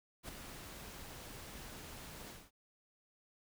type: noise with ADSR envelope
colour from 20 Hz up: pink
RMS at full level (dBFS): -44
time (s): 0.23-2.51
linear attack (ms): 56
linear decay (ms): 7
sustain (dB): -6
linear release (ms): 210
effects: none